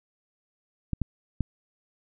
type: clicks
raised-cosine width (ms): 5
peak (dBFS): -15 / -14 / -13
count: 3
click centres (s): 0.933 / 1.017 / 1.407
effects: none